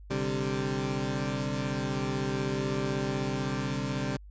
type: chord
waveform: 20% pulse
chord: C suspended second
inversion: none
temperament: equal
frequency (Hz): 130.81 / 146.83 / 196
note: C3 / D3 / G3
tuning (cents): 0 / 0 / 0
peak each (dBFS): -27 / -30 / -29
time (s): 0.1-4.17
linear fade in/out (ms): 10
effects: added 50 Hz sine -45 dBFS peak until 4.3 s + resampled to 16000 Hz

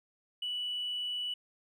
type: tone with tanh clipping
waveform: triangle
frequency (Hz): 2956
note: F#7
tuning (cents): -2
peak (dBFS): -33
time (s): 0.42-1.34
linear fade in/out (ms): 5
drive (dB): 4
effects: none

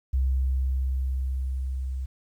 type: tone with level ramp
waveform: sine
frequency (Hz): 65.41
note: C2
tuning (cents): 0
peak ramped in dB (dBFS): -20 to -28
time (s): 0.13-2.06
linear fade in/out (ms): 10
effects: 10-bit

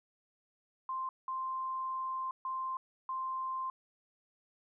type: tone bursts at uneven times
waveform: sine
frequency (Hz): 1046.5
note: C6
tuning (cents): 0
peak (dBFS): -34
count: 4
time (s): 0.89-1.09 / 1.28-2.31 / 2.45-2.77 / 3.09-3.7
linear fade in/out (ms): 2
effects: none

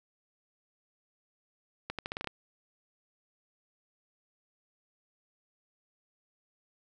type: accelerating click train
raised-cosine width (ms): 0.3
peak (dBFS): -19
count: 8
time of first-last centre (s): 1.9-2.273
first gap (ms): 87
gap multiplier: 0.83
effects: none

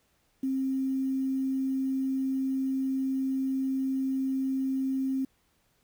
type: tone with quantisation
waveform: sine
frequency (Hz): 265.7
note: C4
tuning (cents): +27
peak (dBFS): -26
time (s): 0.43-5.25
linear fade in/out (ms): 5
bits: 9
effects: pink hiss -70 dBFS RMS until 5.83 s

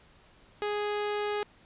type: tone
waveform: sawtooth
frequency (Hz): 415.3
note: G#4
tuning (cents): 0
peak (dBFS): -25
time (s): 0.62-1.43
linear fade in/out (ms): 0
effects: pink hiss -59 dBFS RMS until 1.65 s + resampled to 8000 Hz

